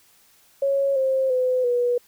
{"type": "tone with pitch steps", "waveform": "sine", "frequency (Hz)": [552, 529.2, 507.4, 486.4], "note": ["C#5", "C5", "B4", "B4"], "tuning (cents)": [-7, 20, 47, -26], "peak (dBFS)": -18, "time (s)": [0.62, 1.98], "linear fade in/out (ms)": 5, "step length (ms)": 340, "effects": ["white hiss -57 dBFS RMS until 2.07 s"]}